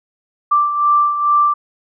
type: beating tone pair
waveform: sine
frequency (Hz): 1175 / 1177.3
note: D6 / D6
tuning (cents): +1 / +4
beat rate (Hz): 2.3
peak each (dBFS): -12 / -19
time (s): 0.51-1.54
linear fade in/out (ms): 10
effects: none